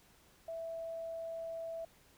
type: tone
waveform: sine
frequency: 659.3 Hz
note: E5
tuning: in tune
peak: -39 dBFS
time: 0.48-1.85 s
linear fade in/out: 5 ms
effects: pink hiss -65 dBFS RMS until 2.17 s